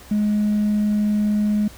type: tone with hard clipping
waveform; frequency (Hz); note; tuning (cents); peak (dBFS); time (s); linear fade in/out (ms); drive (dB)
triangle; 209.6; G#3; +16; -16; 0.11-1.68; 5; 2
effects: added 60 Hz sine -44 dBFS peak until 1.77 s + pink hiss -44 dBFS RMS until 1.77 s